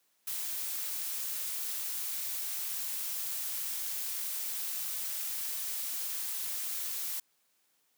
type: noise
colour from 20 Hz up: blue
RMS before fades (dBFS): -36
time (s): 0.27-7.2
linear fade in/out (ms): 5
effects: white hiss -73 dBFS RMS until 7.97 s + high-pass 150 Hz 12 dB/octave